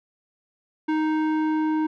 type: tone with low-pass filter sweep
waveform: square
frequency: 311.5 Hz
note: D#4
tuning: 2 cents sharp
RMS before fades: -23 dBFS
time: 0.88-1.87 s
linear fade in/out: 10 ms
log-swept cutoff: 1900 to 1100 Hz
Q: 0.87
effects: none